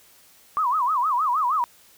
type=tone with vibrato; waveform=sine; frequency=1108.7 Hz; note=C#6; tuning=in tune; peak=-19 dBFS; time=0.57-1.64 s; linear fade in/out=0 ms; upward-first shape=sine; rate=6.4 Hz; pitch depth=260 cents each way; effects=white hiss -54 dBFS RMS until 1.97 s